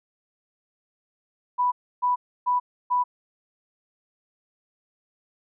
sine tone bursts, 987.8 Hz, B5, in tune, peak -19 dBFS, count 4, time 1.58-3.04 s, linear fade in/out 20 ms, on 140 ms, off 300 ms, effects none

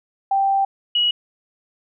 sine tone pair in turn, 784 / 2913 Hz, G5 / F#7, 0 / -28 cents, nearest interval octave + major seventh, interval 2272 cents, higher second, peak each -15 dBFS, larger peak neither, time 0.31-0.65 / 0.95-1.11 s, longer first, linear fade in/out 5 ms, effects none

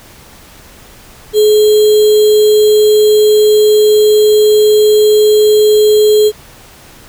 sine tone with sample-and-hold, 424.8 Hz, G#4, 39 cents sharp, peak -4 dBFS, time 1.33-6.32 s, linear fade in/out 50 ms, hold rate 3675 Hz, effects pink hiss -38 dBFS RMS until 7.08 s

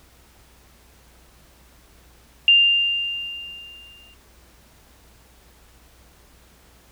sine tone with exponential decay, 2795 Hz, F7, 1 cent sharp, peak -9 dBFS, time 2.48-4.14 s, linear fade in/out 1 ms, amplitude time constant 360 ms, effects added 60 Hz sine -54 dBFS peak until 6.91 s + pink hiss -54 dBFS RMS until 6.91 s

